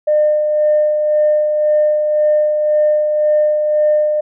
sine tone with tremolo, 604 Hz, D5, 48 cents sharp, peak -8 dBFS, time 0.07-4.21 s, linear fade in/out 10 ms, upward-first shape sine, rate 1.9 Hz, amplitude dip 40%, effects tanh soft clip ceiling -5 dBFS

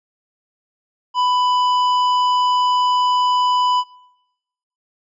sine tone with hard clipping, 995 Hz, B5, 13 cents sharp, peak -16 dBFS, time 1.14-3.84 s, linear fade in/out 50 ms, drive 9 dB, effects noise-tail reverb RT60 1.0 s tail -25 dB re dry + resampled to 22050 Hz

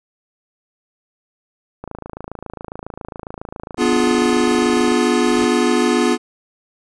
click train, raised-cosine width 1 ms, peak -16 dBFS, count 85, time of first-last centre 1.84-4.917 s, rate 27.3 Hz
square chord, B diminished seventh, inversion none, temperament equal with one note detuned, 246.9 / 293.7 / 349.2 / 422.3 Hz, B3 / D4 / F4 / Ab4, 0 / 0 / 0 / +29 cents, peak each -18 / -23 / -19 / -21 dBFS, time 3.77-6.18 s, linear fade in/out 50 ms
pink noise with exponential growth, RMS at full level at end -27 dBFS, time 5-5.45 s, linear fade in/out 5 ms, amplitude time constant 97 ms
effects resampled to 22050 Hz

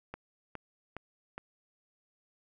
click train, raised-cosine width 0.5 ms, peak -25 dBFS, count 4, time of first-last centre 0.14-1.38 s, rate 2.42 Hz, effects none

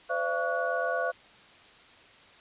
sine tone cluster, 512 / 590 / 679 / 1127 / 1465 Hz, C5 / D5 / F5 / C#6 / F#6, -38 / +8 / -49 / +28 / -18 cents, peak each -32 / -36 / -31 / -36 / -32 dBFS, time 0.09-1.12 s, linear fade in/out 20 ms, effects white hiss -54 dBFS RMS until 2.4 s + resampled to 8000 Hz

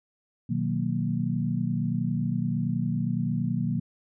sine chord, B major seventh, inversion none, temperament equal, 123.47 / 155.56 / 185 / 233.1 Hz, B2 / D#3 / F#3 / A#3, 0 / 0 / 0 / 0 cents, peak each -30 dBFS, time 0.49-3.8 s, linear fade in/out 10 ms, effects none

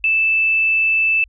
sine tone, 2637 Hz, E7, in tune, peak -13 dBFS, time 0.04-1.24 s, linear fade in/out 2 ms, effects added 50 Hz sine -46 dBFS peak until 1.28 s

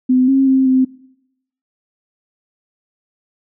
sine tone with pitch steps, 255.1 / 269.1 / 264.3 / 259.8 Hz, C4 / C4 / C4 / C4, -44 / +49 / +18 / -12 cents, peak -9 dBFS, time 0.09-0.85 s, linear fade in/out 10 ms, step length 190 ms, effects noise-tail reverb RT60 0.8 s tail -21 dB re dry

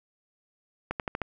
accelerating click train, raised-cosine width 0.5 ms, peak -15 dBFS, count 5, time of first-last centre 0.91-1.217 s, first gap 88 ms, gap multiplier 0.91, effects none

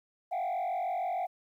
sine tone with frequency modulation, 730 Hz, F#5, 24 cents flat, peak -27 dBFS, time 0.31-1.27 s, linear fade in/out 20 ms, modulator 46.5 Hz, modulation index 1.2, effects tanh soft clip ceiling -29 dBFS + 11-bit

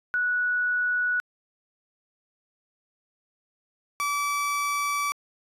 sine / 30% pulse tone pair in turn, 1471 / 1153 Hz, F#6 / D6, -11 / -32 cents, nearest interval major third, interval 421 cents, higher first, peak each -22 / -22 dBFS, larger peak neither, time 0.14-1.2 / 4-5.12 s, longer second, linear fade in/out 0 ms, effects resampled to 32000 Hz

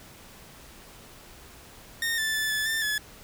sawtooth tone with pitch steps, 1839 / 1761 / 1749 / 1733 / 1786 / 1710 Hz, A#6 / A6 / A6 / A6 / A6 / A6, -24 / +1 / -11 / -27 / +25 / -50 cents, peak -22 dBFS, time 2.02-2.98 s, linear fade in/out 2 ms, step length 160 ms, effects pink hiss -49 dBFS RMS until 3.23 s

